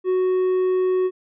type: tone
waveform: triangle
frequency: 370 Hz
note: F#4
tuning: in tune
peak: -15 dBFS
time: 0.04-1.11 s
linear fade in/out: 50 ms
effects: resampled to 8000 Hz